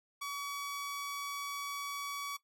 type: tone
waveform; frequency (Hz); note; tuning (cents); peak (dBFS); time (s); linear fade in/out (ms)
sawtooth; 1135; C#6; +41; -34; 0.21-2.37; 10
effects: noise-tail reverb RT60 0.1 s tail -17 dB re dry + AAC 64 kbps